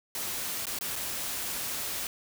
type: noise with dropouts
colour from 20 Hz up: white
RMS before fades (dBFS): -34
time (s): 0.15-2.07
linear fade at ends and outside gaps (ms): 1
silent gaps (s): 0.655-0.668 / 0.788-0.81 / 0.957-0.961
effects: none